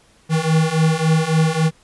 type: beating tone pair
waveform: square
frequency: 157.5 / 161.1 Hz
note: D#3 / E3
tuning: +21 / -39 cents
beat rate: 3.6 Hz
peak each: -19 / -17 dBFS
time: 0.29-1.71 s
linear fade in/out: 50 ms
effects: pink hiss -54 dBFS RMS until 1.83 s + resampled to 24000 Hz